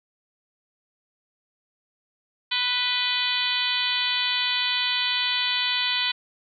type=harmonic tone with a mistuned harmonic; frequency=493.9 Hz; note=B4; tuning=in tune; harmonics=2 / 3 / 4 / 5 / 6 / 7 / 8 / 9; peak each=-34 / -34 / -31 / -30 / -28 / -29 / -28 / -34 dBFS; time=2.51-6.12 s; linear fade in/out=10 ms; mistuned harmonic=6; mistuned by=+51 cents; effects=none